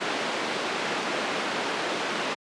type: band-pass noise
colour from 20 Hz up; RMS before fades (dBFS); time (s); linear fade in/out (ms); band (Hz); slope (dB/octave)
pink; -29; 0-2.35; 20; 300 to 3600; 12
effects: high-pass 150 Hz 12 dB/octave + resampled to 22050 Hz